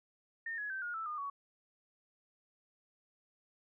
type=tone with pitch steps; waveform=sine; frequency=1824 / 1682.3 / 1551.6 / 1431.1 / 1319.9 / 1217.4 / 1122.8 Hz; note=A#6 / G#6 / G6 / F6 / E6 / D#6 / C#6; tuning=-38 / +22 / -18 / +42 / +2 / -38 / +22 cents; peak=-37 dBFS; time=0.46-1.3 s; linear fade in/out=5 ms; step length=120 ms; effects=none